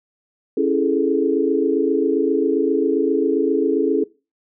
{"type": "chord", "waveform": "sine", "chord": "A major seventh", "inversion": "first", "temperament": "just", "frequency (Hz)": [275, 330, 412.5, 440], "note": ["C#4", "E4", "G#4", "A4"], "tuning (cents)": [-14, 2, -12, 0], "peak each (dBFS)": -21, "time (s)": [0.57, 4.04], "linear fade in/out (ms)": 5, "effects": ["noise-tail reverb RT60 0.3 s tail -21 dB re dry"]}